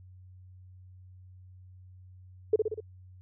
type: tone with echo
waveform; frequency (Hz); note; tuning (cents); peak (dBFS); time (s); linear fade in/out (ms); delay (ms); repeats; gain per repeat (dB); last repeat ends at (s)
sine; 433; A4; -28; -18; 2.53-2.56; 5; 61; 4; -4; 2.804
effects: added 92 Hz sine -49 dBFS peak until 3.21 s